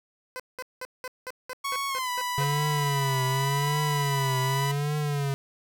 15% pulse tone bursts, 509 Hz, C5, 48 cents flat, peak -27 dBFS, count 10, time 0.36-2.44 s, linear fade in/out 0 ms, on 37 ms, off 190 ms
sawtooth tone with pitch glide, 1108.7 to 987.7 Hz, C#6 to B5, 0 to 0 cents, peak -24 dBFS, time 1.64-4.72 s, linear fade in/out 10 ms, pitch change -200 cents, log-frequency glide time 1.88-2.1 s
square tone with vibrato, 140 Hz, C#3, 18 cents sharp, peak -26 dBFS, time 2.38-5.34 s, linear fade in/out 0 ms, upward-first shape triangle, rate 0.87 Hz, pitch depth 130 cents each way
effects none

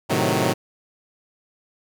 10% pulse chord, A diminished seventh, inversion none, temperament equal, 110 / 130.81 / 155.56 / 185 Hz, A2 / C3 / Eb3 / Gb3, 0 / 0 / 0 / 0 cents, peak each -16 dBFS, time 0.09-0.54 s, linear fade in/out 20 ms, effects none

